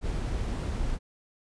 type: noise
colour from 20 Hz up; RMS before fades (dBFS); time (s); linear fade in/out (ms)
brown; -30; 0.01-0.99; 50
effects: resampled to 22050 Hz